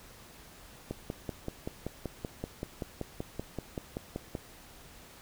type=click train; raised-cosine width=2 ms; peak=-21 dBFS; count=19; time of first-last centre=0.91-4.352 s; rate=5.23 Hz; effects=pink hiss -53 dBFS RMS until 5.21 s